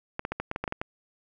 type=clicks; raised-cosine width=0.5 ms; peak=-15 dBFS; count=10; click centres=0.194 / 0.251 / 0.32 / 0.4 / 0.514 / 0.561 / 0.64 / 0.678 / 0.724 / 0.815 s; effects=none